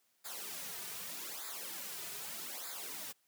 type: noise with flanger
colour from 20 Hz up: white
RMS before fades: -44 dBFS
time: 0.24-3.13 s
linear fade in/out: 20 ms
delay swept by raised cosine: 0.34 to 3.74 ms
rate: 0.82 Hz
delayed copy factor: -0.8
effects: white hiss -75 dBFS RMS until 3.27 s + high-pass 150 Hz 12 dB/octave